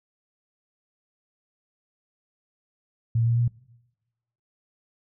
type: tone with pitch steps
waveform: sine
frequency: 115.1 / 117.25 / 119.43 Hz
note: A#2 / A#2 / A#2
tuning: -22 / +11 / +42 cents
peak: -19 dBFS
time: 3.15-3.48 s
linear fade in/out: 5 ms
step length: 110 ms
effects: noise-tail reverb RT60 1.0 s tail -22 dB re dry